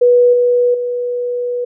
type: tone with level steps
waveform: sine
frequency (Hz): 488.5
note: B4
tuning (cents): -19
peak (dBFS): -6 / -9 / -16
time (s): 0.01-1.65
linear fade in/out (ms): 10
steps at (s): 0.33 / 0.74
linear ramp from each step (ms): 5
effects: none